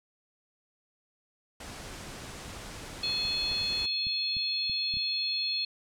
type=low-pass noise; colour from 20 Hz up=pink; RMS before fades=-43 dBFS; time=1.6-3.86 s; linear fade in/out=5 ms; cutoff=9800 Hz; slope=24 dB/octave
type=harmonic tone; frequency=855 Hz; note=A5; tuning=50 cents flat; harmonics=3 / 4 / 5; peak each=-37 / -36 / -29 dBFS; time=3.03-5.65 s; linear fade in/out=5 ms
type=clicks; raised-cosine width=5 ms; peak=-32 dBFS; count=8; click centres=3.252 / 3.515 / 3.615 / 4.069 / 4.368 / 4.697 / 4.94 / 4.97 s
effects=none